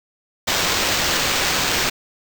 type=noise with sample-and-hold; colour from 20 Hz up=blue; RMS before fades=-20 dBFS; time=0.47-1.9 s; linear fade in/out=10 ms; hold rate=11025 Hz; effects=none